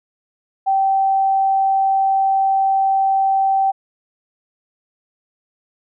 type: tone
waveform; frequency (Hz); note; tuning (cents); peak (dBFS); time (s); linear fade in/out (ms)
sine; 776; G5; -18; -13; 0.66-3.72; 20
effects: none